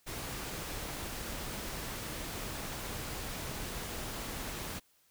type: noise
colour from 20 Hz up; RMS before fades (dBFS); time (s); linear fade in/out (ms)
pink; -40; 0.06-4.8; 20
effects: white hiss -69 dBFS RMS until 5.1 s